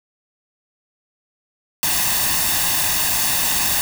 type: noise with comb filter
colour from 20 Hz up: white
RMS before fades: -19 dBFS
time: 1.83-3.81 s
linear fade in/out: 0 ms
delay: 1.1 ms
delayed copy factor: +0.6
effects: none